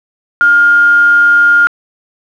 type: tone with quantisation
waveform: sine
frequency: 1413 Hz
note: F6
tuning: 20 cents sharp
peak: -4 dBFS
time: 0.41-1.67 s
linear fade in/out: 0 ms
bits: 4
effects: low-pass 4000 Hz 12 dB/octave